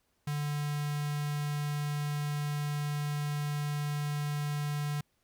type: tone with notch filter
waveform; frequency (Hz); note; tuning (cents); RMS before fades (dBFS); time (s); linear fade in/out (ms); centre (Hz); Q
square; 146.83; D3; 0; -33; 0.27-5.01; 5; 490; 1.3
effects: pink hiss -75 dBFS RMS until 5.23 s